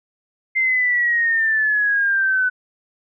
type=exponential sweep; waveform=sine; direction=down; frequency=2093 to 1494 Hz; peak=-15 dBFS; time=0.55-2.5 s; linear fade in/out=20 ms; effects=none